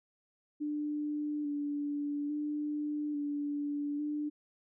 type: tone with vibrato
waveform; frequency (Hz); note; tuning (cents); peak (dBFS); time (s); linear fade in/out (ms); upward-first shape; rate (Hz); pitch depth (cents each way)
sine; 293.7; D4; 0; -32; 0.6-4.3; 20; square; 0.59; 21
effects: none